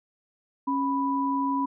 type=tone pair together; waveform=sine; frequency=274.6 / 987.8 Hz; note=C#4 / B5; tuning=-16 / 0 cents; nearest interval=octave + minor seventh; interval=2216 cents; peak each=-26 dBFS; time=0.67-1.66 s; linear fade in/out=10 ms; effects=none